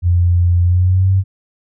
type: tone with pitch glide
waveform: sine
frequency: 87.6 to 95.53 Hz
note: F2 to G2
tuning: +6 to -44 cents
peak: -9 dBFS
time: 0.02-1.24 s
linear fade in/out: 50 ms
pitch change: +150 cents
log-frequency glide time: 0.63-1.11 s
effects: none